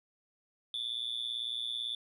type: tone with amplitude modulation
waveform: sine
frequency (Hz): 3502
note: A7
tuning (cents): -9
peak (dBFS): -28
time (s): 0.74-1.95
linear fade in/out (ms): 2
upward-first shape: sine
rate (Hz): 118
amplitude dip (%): 100
effects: tanh soft clip ceiling -29 dBFS

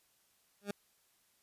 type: tone with exponential growth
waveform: 20% pulse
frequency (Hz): 202.7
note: G#3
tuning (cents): -42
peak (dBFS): -27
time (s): 0.61-0.71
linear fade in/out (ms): 5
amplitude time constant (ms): 20
effects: white hiss -72 dBFS RMS until 1.42 s + resampled to 32000 Hz

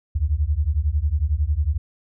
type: beating tone pair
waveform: sine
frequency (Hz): 69.3 / 80.3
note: C#2 / E2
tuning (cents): 0 / -45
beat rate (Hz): 11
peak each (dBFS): -21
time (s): 0.15-1.78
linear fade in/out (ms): 10
effects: none

